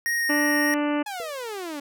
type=tone with vibrato; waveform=square; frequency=1864.7 Hz; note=A#6; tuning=in tune; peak=-23 dBFS; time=0.06-0.74 s; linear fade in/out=0 ms; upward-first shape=sine; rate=3.3 Hz; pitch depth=8 cents each way
type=harmonic tone; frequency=294.1 Hz; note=D4; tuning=3 cents sharp; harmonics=1 / 2 / 3 / 4 / 5 / 6 / 7 / 8 / 9 / 10; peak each=-23 / -29 / -33 / -35 / -37 / -39 / -40 / -41 / -42 / -43 dBFS; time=0.29-1.03 s; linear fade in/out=10 ms
type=exponential sweep; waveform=sawtooth; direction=down; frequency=858 to 277.2 Hz; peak=-27 dBFS; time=1.06-1.8 s; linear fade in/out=5 ms
type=tone with exponential decay; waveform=sine; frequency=484.4 Hz; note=B4; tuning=34 cents flat; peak=-31 dBFS; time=1.2-1.43 s; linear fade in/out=0 ms; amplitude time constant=49 ms
effects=none